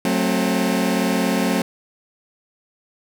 sawtooth chord, F# diminished, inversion none, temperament just, 185 / 222 / 266.4 Hz, F#3 / A3 / C4, 0 / +16 / +31 cents, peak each -18 dBFS, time 0.05-1.62 s, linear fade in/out 2 ms, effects none

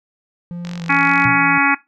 triangle tone with vibrato, 170.7 Hz, F3, 39 cents flat, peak -23 dBFS, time 0.51-1.58 s, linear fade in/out 0 ms, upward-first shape square, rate 1.7 Hz, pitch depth 31 cents each way
click train, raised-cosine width 0.2 ms, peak -15 dBFS, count 29, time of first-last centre 0.65-1.242 s, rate 47.3 Hz
harmonic tone, 280 Hz, C#4, 18 cents sharp, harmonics 1 / 3 / 4 / 5 / 6 / 7 / 8 / 9, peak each -20 / -20 / -20 / -20 / -20 / -20 / -20 / -20 dBFS, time 0.89-1.75 s, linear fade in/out 10 ms
sine tone with exponential decay, 123.47 Hz, B2, in tune, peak -17 dBFS, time 1.25-1.52 s, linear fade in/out 5 ms, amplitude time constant 57 ms
effects noise-tail reverb RT60 0.2 s tail -19 dB re dry

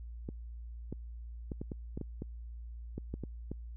clicks, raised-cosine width 3 ms, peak -25 dBFS, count 12, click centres 0.289 / 0.926 / 1.518 / 1.615 / 1.718 / 1.975 / 2.013 / 2.221 / 2.98 / 3.14 / 3.237 / 3.516 s, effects added 58 Hz sine -42 dBFS peak until 3.76 s

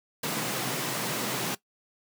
pink high-pass noise, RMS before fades -31 dBFS, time 0.23-1.55 s, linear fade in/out 5 ms, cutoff 120 Hz, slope 96 dB/octave, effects noise-tail reverb RT60 0.1 s tail -18 dB re dry

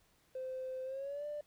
triangle tone with pitch glide, 518 to 591.6 Hz, C5 to D5, -17 to +13 cents, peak -35 dBFS, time 0.35-1.41 s, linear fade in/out 5 ms, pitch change +230 cents, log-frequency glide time 0.84-1.26 s, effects tanh soft clip ceiling -36 dBFS + pink hiss -71 dBFS RMS until 1.46 s

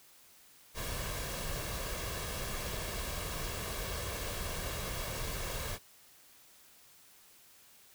pink noise with comb filter, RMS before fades -38 dBFS, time 0.74-5.79 s, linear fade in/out 50 ms, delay 1.8 ms, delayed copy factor +0.5, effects white hiss -60 dBFS RMS until 7.94 s

